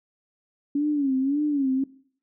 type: tone with vibrato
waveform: sine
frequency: 280 Hz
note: C#4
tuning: 18 cents sharp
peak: -20 dBFS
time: 0.75-1.84 s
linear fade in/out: 5 ms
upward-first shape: sine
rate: 1.8 Hz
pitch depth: 120 cents each way
effects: noise-tail reverb RT60 0.5 s tail -19 dB re dry